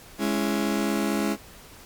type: chord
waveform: 35% pulse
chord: C# minor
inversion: second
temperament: just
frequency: 207.9 / 277.2 / 332.6 Hz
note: G#3 / C#4 / E4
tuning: +2 / 0 / +16 cents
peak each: -24 / -27 / -27 dBFS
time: 0.18-1.37 s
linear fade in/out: 50 ms
effects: pink hiss -47 dBFS RMS until 1.85 s + MP3 96 kbps